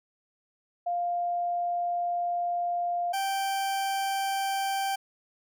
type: tone pair in turn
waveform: sine / 40% pulse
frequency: 700 / 781.6 Hz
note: F5 / G5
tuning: +4 / -5 cents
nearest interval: major second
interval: 191 cents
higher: second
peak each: -26 dBFS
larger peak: neither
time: 0.86-3.13 / 3.13-4.96 s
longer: first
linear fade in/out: 10 ms
effects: none